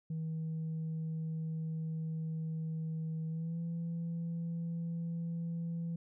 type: tone with pitch glide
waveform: sine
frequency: 160 to 167.86 Hz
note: D#3 to E3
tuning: +49 to +32 cents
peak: -33 dBFS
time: 0.1-5.96 s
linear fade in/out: 5 ms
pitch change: +83 cents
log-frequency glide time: 3.28-3.59 s
effects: tanh soft clip ceiling -33 dBFS